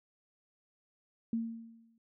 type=tone with exponential decay; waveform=sine; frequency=228.3 Hz; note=A#3; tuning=36 cents flat; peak=-28 dBFS; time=1.33-1.98 s; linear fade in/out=2 ms; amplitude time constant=140 ms; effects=none